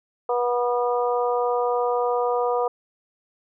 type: harmonic tone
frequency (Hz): 243.3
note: B3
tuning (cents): -26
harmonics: 2 / 3 / 4 / 5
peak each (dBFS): -22 / -26 / -28 / -30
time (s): 0.29-2.68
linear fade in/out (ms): 5
effects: none